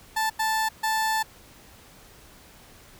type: tone bursts at uneven times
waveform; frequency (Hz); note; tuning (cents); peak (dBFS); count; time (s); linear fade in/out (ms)
30% pulse; 880; A5; 0; -20; 3; 0.16-0.3 / 0.39-0.69 / 0.83-1.23; 10
effects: pink hiss -51 dBFS RMS until 2.99 s